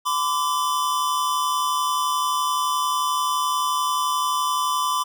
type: tone pair together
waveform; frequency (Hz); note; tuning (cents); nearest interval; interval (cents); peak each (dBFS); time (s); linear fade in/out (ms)
square; 1014 / 1165.5; B5 / D6; +45 / -14; major second; 241; -24; 0.05-5.04; 20
effects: none